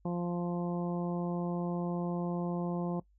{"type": "harmonic tone", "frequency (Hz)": 174.61, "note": "F3", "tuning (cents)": 0, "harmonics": [1, 2, 3, 4, 5, 6], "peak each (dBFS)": [-32, -38, -42, -44, -46, -48], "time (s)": [0.05, 3], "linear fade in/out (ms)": 5, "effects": ["noise-tail reverb RT60 0.1 s tail -20 dB re dry", "added 50 Hz sine -63 dBFS peak until 3.18 s"]}